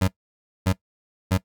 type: tone bursts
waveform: 25% pulse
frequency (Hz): 93.7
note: F#2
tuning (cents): +22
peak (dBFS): -14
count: 3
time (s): 0.01-1.377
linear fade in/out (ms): 10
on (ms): 69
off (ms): 580
effects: noise-tail reverb RT60 0.1 s tail -19 dB re dry